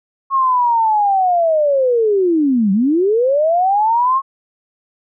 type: linear two-way sweep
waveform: sine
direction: down then up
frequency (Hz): 1095 to 186.3 to 1095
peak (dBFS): -11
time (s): 0.3-4.22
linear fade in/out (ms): 50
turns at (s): 2.72
effects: none